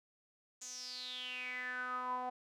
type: tone with band-pass filter sweep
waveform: sawtooth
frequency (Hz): 251.4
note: B3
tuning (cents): +31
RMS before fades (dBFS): -42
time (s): 0.61-2.3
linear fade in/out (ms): 10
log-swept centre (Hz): 6900 to 800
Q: 8.8
effects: none